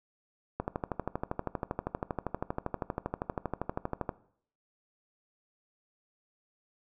click train, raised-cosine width 1 ms, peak -17 dBFS, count 45, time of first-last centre 0.6-4.092 s, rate 12.6 Hz, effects noise-tail reverb RT60 0.6 s tail -18 dB re dry

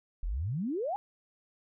sine exponential sweep, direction up, 36.71 to 850 Hz, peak -30 dBFS, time 0.23-0.96 s, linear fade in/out 0 ms, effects none

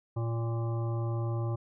harmonic tone with a mistuned harmonic, 115.5 Hz, A#2, 16 cents flat, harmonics 1 / 3 / 5 / 7 / 9 / 10, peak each -29 / -39 / -43 / -46 / -48 / -49 dBFS, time 0.16-1.56 s, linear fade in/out 10 ms, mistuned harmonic 10, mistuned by +17 cents, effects none

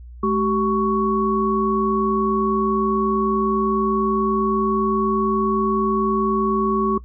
sine tone cluster, 213.8 / 384.3 / 1114 Hz, A3 / G4 / C#6, -49 / -34 / +8 cents, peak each -21 dBFS, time 0.23-6.98 s, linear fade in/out 5 ms, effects noise-tail reverb RT60 0.1 s tail -18 dB re dry + added 60 Hz sine -36 dBFS peak until 7.04 s

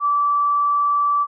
sine tone, 1159 Hz, D6, 23 cents flat, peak -15 dBFS, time 0-1.27 s, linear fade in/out 50 ms, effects none

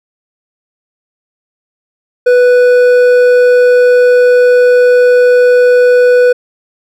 triangle tone with hard clipping, 493.9 Hz, B4, in tune, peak -5 dBFS, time 2.26-6.33 s, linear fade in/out 10 ms, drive 10 dB, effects none

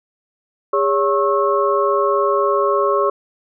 sine tone cluster, 406.5 / 563 / 1091 / 1311 Hz, G#4 / C#5 / C#6 / E6, -37 / +27 / -28 / -10 cents, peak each -18 / -19 / -18 / -25 dBFS, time 0.73-3.1 s, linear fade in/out 5 ms, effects none

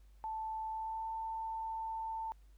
sine tone with pitch glide, 880 to 892.3 Hz, A5 to A5, 0 to +24 cents, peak -37 dBFS, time 0.24-2.32 s, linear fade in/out 0 ms, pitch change +24 cents, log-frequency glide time 0.7-1.09 s, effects added 50 Hz sine -57 dBFS peak until 2.57 s + pink hiss -75 dBFS RMS until 2.57 s

